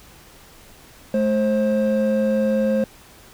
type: tone pair together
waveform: triangle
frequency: 215 / 530 Hz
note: A3 / C5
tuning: -40 / +22 cents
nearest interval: octave + major third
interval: 1562 cents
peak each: -17 dBFS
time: 1.14-2.84 s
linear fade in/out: 2 ms
effects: tanh soft clip ceiling -8 dBFS + pink hiss -47 dBFS RMS until 3.33 s